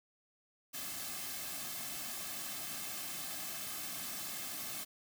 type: noise with comb filter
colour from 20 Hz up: white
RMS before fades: -42 dBFS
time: 0.73-4.85 s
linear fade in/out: 20 ms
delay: 2.1 ms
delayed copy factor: -0.7
effects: none